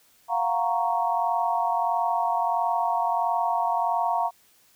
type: chord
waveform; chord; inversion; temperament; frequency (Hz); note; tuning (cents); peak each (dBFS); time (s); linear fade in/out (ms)
sine; Gb major seventh; third; equal; 698.5 / 740 / 932.3 / 1108.7; F5 / Gb5 / Bb5 / Db6; 0 / 0 / 0 / 0; -26 / -30 / -25 / -31; 0.28-4.31; 50
effects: white hiss -60 dBFS RMS until 4.75 s